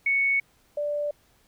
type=tone pair in turn; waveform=sine; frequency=2217 / 587.2 Hz; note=C#7 / D5; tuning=0 / 0 cents; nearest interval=octave + major seventh; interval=2300 cents; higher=first; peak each=-20 / -25 dBFS; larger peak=first; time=0.06-0.4 / 0.77-1.11 s; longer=neither; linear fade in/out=5 ms; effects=pink hiss -63 dBFS RMS until 1.47 s